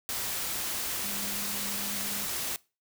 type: tone in noise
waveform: sine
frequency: 202.4 Hz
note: G#3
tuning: 44 cents flat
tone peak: -43 dBFS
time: 1.04-2.25 s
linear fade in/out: 0 ms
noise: white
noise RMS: -33 dBFS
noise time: 0.09-2.56 s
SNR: -13 dB
effects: noise-tail reverb RT60 0.3 s tail -22 dB re dry